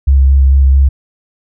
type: tone with vibrato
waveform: sine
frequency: 67.7 Hz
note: C#2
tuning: 40 cents flat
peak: -4 dBFS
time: 0.07-0.89 s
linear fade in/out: 10 ms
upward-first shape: square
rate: 4.5 Hz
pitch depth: 16 cents each way
effects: none